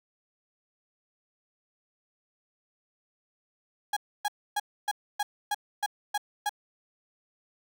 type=tone bursts; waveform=35% pulse; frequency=827 Hz; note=G#5; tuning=8 cents flat; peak=-24 dBFS; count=9; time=3.93-6.494 s; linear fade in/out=5 ms; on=36 ms; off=280 ms; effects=none